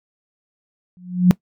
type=tone with exponential growth; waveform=sine; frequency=180 Hz; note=F#3; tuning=47 cents flat; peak=-4 dBFS; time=0.97-1.31 s; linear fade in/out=0 ms; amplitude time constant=73 ms; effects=noise-tail reverb RT60 0.1 s tail -19 dB re dry + MP3 96 kbps